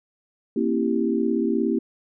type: chord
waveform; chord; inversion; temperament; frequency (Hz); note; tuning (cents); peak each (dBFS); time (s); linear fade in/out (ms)
sine; A# diminished seventh; none; equal with one note detuned; 233.1 / 270.1 / 329.6 / 392; A#3 / C#4 / E4 / G4; 0 / -45 / 0 / 0; -24 / -26 / -25 / -26; 0.56-1.79; 5
effects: none